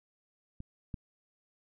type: clicks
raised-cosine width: 5 ms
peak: -30 / -25 dBFS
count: 2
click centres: 0.604 / 0.942 s
effects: none